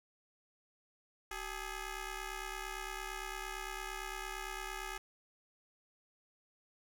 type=ring-modulated tone; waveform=10% pulse; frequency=415.6 Hz; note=G#4; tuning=1 cent sharp; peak=-29 dBFS; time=1.31-4.98 s; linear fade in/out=5 ms; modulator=450 Hz; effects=none